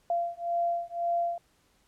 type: beating tone pair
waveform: sine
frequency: 687 / 688.9 Hz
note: F5 / F5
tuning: -29 / -24 cents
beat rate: 1.9 Hz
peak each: -30 dBFS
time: 0.1-1.38 s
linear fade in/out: 2 ms
effects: pink hiss -67 dBFS RMS until 1.87 s + low-pass 12000 Hz 12 dB/octave